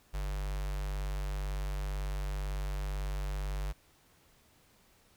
square tone with notch filter, 49 Hz, G1, in tune, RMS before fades -35 dBFS, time 0.13-3.73 s, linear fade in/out 20 ms, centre 270 Hz, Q 0.94, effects pink hiss -65 dBFS RMS until 5.16 s

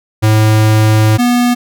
square tone pair in turn, 108.5 / 243.6 Hz, A2 / B3, -24 / -24 cents, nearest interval octave + major second, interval 1400 cents, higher second, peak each -7 / -9 dBFS, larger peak first, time 0.22-1.18 / 1.18-1.55 s, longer first, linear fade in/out 20 ms, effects none

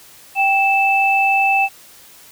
sine tone pair together, 784 / 2637 Hz, G5 / E7, 0 / 0 cents, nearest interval octave + major sixth, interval 2100 cents, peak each -15 dBFS, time 0.35-1.69 s, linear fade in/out 50 ms, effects white hiss -44 dBFS RMS until 2.31 s

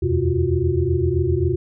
sine tone cluster, 81.8 / 89.5 / 127.8 / 347.4 / 370.9 Hz, E2 / F2 / C3 / F4 / F#4, -13 / +43 / -40 / -9 / +4 cents, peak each -23 dBFS, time 0.02-1.56 s, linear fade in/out 10 ms, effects none

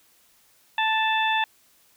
harmonic tone, 880 Hz, A5, in tune, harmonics 1 / 2 / 3 / 4, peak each -23 / -26 / -28 / -29 dBFS, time 0.78-1.44 s, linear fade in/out 2 ms, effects white hiss -60 dBFS RMS until 1.96 s

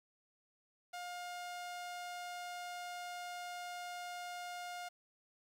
sawtooth tone, 710 Hz, F5, 28 cents sharp, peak -39 dBFS, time 0.93-4.89 s, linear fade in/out 10 ms, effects low-pass 10000 Hz 12 dB/octave + 11-bit

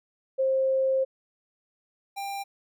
sine / square tone pair in turn, 530 / 794.1 Hz, C5 / G5, +22 / +22 cents, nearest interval perfect fifth, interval 700 cents, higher second, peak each -21 / -32 dBFS, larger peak first, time 0.38-1.05 / 2.16-2.44 s, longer first, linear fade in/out 20 ms, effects none

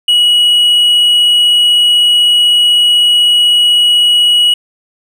triangle tone, 2916 Hz, F#7, 26 cents flat, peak -4 dBFS, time 0.08-4.54 s, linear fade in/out 5 ms, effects none

